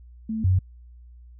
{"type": "tone pair in turn", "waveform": "sine", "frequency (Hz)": [220.6, 92.75], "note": ["A3", "F#2"], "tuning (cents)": [5, 5], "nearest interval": "octave + minor third", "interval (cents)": 1500, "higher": "first", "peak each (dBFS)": [-25, -16], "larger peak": "second", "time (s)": [[0.29, 0.44], [0.44, 0.59]], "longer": "neither", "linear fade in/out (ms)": 5, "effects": ["added 60 Hz sine -44 dBFS peak until 1.39 s"]}